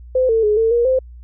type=tone with pitch steps; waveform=sine; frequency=513 / 450.4 / 421.2 / 449.6 / 473.5 / 519 Hz; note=C5 / A4 / G#4 / A4 / A#4 / C5; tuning=-34 / +40 / +24 / +37 / +27 / -14 cents; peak=-12 dBFS; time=0.15-0.99 s; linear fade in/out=5 ms; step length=140 ms; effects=added 60 Hz sine -35 dBFS peak until 1.23 s